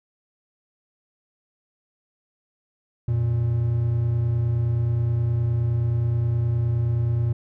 triangle tone pair together, 88.65 / 118.2 Hz, F2 / A#2, +26 / +24 cents, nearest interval perfect fourth, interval 498 cents, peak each -26 / -18 dBFS, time 3.08-7.33 s, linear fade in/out 5 ms, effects none

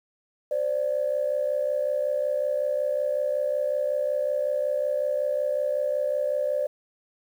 sine tone pair together, 521.9 / 587.3 Hz, C5 / D5, -4 / 0 cents, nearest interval major second, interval 204 cents, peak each -27 / -24 dBFS, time 0.51-6.67 s, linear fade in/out 5 ms, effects tanh soft clip ceiling -15 dBFS + 9-bit

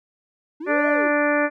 triangle linear two-way sweep, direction up then down, 288.1 to 659.3 to 288.1 Hz, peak -27 dBFS, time 0.6-1.1 s, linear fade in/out 10 ms, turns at 0.88 s
harmonic tone, 293.5 Hz, D4, 1 cent flat, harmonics 1 / 2 / 3 / 4 / 5 / 6 / 7 / 8, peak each -23 / -21 / -30 / -28 / -27 / -25 / -33 / -31 dBFS, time 0.66-1.5 s, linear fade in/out 50 ms
effects none

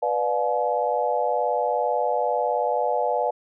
sine chord, B diminished seventh, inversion none, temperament just, 493.9 / 592.7 / 711.2 / 853.4 Hz, B4 / D5 / F5 / Ab5, 0 / +16 / +31 / +47 cents, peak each -26 dBFS, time 0.02-3.31 s, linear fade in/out 10 ms, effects none

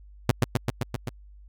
sawtooth tone with echo, 120 Hz, B2, 49 cents flat, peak -12 dBFS, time 0.29-0.31 s, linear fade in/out 0 ms, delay 130 ms, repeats 6, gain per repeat -2 dB, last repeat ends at 1.09 s, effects added 50 Hz sine -46 dBFS peak until 1.48 s + AAC 48 kbps

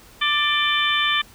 harmonic tone with a mistuned harmonic, 590 Hz, D5, 8 cents sharp, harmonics 2 / 3 / 4 / 5 / 6, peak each -24 / -24 / -24 / -24 / -24 dBFS, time 0.21-1.22 s, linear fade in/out 10 ms, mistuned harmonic 5, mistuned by +59 cents, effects pink hiss -48 dBFS RMS until 1.34 s

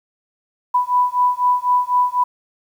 sine beating tone pair, 988 / 992 Hz, B5 / B5, 0 / +7 cents, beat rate 4 Hz, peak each -17 dBFS, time 0.74-2.24 s, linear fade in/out 10 ms, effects 8-bit

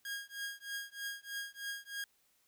sawtooth tone with tremolo, 1631 Hz, G#6, 32 cents flat, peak -33 dBFS, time 0.05-2.04 s, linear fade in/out 2 ms, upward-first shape triangle, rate 3.2 Hz, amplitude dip 100%, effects white hiss -73 dBFS RMS until 2.47 s

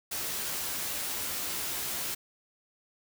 white noise with comb filter, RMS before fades -34 dBFS, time 0.11-2.15 s, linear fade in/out 10 ms, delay 14 ms, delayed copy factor +0.5, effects none

